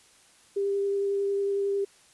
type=tone with vibrato; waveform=sine; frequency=398.2 Hz; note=G4; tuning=27 cents sharp; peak=-24 dBFS; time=0.56-1.85 s; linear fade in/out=10 ms; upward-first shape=sine; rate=11 Hz; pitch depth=9 cents each way; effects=white hiss -58 dBFS RMS until 2.13 s + resampled to 24000 Hz